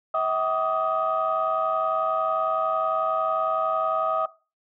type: tone cluster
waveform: sine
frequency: 644 / 762 / 1159 / 1250 Hz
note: E5 / G5 / D6 / D#6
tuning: -41 / -49 / -23 / +8 cents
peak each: -25 / -30 / -31 / -24 dBFS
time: 0.14-4.26 s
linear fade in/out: 5 ms
effects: noise-tail reverb RT60 0.3 s tail -18 dB re dry + tanh soft clip ceiling -13 dBFS